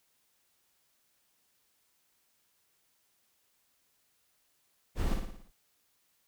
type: noise with echo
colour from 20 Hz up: brown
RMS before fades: -28 dBFS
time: 4.95-5.18 s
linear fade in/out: 50 ms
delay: 57 ms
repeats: 6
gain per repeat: -5 dB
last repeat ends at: 5.522 s
effects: white hiss -73 dBFS RMS until 6.27 s

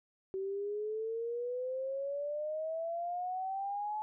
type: exponential sweep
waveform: sine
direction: up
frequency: 380 to 861 Hz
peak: -34 dBFS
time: 0.34-4.02 s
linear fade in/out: 0 ms
effects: none

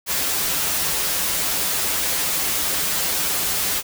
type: noise with comb filter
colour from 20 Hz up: white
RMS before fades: -22 dBFS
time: 0.06-3.83 s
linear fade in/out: 50 ms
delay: 8.5 ms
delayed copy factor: -0.7
effects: none

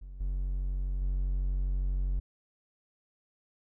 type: tone with level steps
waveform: triangle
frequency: 46.25 Hz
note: F#1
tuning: in tune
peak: -39 / -27 / -25 dBFS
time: 0.01-2.2 s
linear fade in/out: 10 ms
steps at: 0.2 / 1.01 s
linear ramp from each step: 5 ms
effects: none

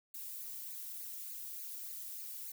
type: noise with flanger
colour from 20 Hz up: violet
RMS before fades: -45 dBFS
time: 0.14-2.52 s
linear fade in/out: 5 ms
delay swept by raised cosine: 0.44 to 2.14 ms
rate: 3.4 Hz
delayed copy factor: +0.7
effects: none

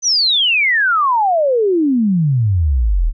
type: exponential sweep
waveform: sine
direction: down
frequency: 6200 to 35.5 Hz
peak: -11 dBFS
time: 0.02-3.13 s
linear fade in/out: 50 ms
effects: none

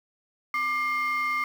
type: tone pair together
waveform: sine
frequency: 1191 / 2122 Hz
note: D6 / C7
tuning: +24 / +24 cents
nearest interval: minor seventh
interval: 1000 cents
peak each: -25 dBFS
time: 0.54-1.44 s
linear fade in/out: 2 ms
effects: tanh soft clip ceiling -21 dBFS + 8-bit

